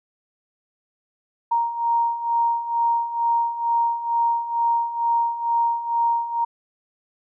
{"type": "beating tone pair", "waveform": "sine", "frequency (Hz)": [932.3, 934.5], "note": ["A#5", "A#5"], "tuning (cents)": [0, 4], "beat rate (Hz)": 2.2, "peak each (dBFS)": [-25, -20], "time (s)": [1.51, 6.45], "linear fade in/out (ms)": 10, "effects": []}